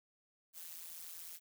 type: noise with amplitude modulation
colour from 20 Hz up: blue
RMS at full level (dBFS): -45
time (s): 0.53-1.4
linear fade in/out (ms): 50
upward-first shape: sine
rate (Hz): 168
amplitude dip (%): 100
effects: none